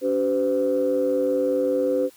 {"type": "tone cluster", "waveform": "sine", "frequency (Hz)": [284.5, 383.9, 509], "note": ["C#4", "G4", "C5"], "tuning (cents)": [45, -36, -48], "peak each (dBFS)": [-25, -26, -20], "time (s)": [0.01, 2.1], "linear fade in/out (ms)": 50, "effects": ["tanh soft clip ceiling -12 dBFS", "white hiss -53 dBFS RMS until 2.16 s"]}